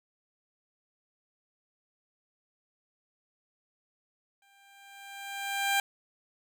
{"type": "tone with exponential growth", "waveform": "15% pulse", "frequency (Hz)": 794, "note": "G5", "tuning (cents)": 22, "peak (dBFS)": -17, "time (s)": [4.42, 5.8], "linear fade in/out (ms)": 2, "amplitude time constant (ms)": 300, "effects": []}